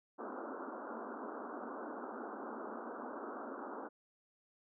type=band-pass noise; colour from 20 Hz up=pink; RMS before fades=-45 dBFS; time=0.18-3.89 s; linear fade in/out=20 ms; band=220 to 1500 Hz; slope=96 dB/octave; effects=none